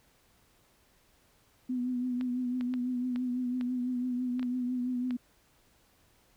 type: tone with vibrato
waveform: sine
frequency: 249.3 Hz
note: B3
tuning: 16 cents sharp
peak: -29 dBFS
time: 1.69-5.17 s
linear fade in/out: 10 ms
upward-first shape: triangle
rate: 6 Hz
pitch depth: 44 cents each way
type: clicks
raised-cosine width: 0.3 ms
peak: -28 dBFS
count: 8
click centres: 2.211 / 2.61 / 2.739 / 3.16 / 3.611 / 4.395 / 4.429 / 5.108 s
effects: pink hiss -66 dBFS RMS until 6.36 s